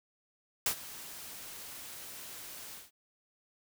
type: noise with ADSR envelope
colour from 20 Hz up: white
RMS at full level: -28 dBFS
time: 0.66-2.91 s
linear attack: 3 ms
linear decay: 84 ms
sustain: -18 dB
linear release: 170 ms
effects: none